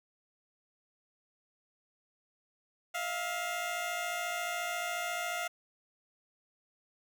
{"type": "tone pair together", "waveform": "15% pulse", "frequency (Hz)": [647.8, 702], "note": ["E5", "F5"], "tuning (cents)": [-30, 9], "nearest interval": "minor second", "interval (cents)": 139, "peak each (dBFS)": [-34, -28], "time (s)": [2.94, 5.48], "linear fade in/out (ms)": 10, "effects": []}